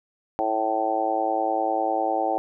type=harmonic tone; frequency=110 Hz; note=A2; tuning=in tune; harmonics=3 / 4 / 5 / 6 / 7 / 8; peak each=-30 / -33 / -29 / -30 / -24 / -32 dBFS; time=0.39-2.38 s; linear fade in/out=0 ms; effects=none